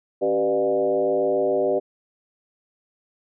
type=tone with frequency modulation; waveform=sine; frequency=492.8 Hz; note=B4; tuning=4 cents flat; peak=-18 dBFS; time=0.21-1.8 s; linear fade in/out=20 ms; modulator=107 Hz; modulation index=1.5; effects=none